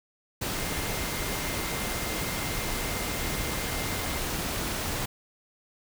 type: tone in noise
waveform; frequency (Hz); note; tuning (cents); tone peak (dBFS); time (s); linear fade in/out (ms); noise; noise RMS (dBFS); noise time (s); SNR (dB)
sine; 2099; C7; +5; -41; 0.55-4.2; 10; pink; -31; 0.41-5.06; -13
effects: none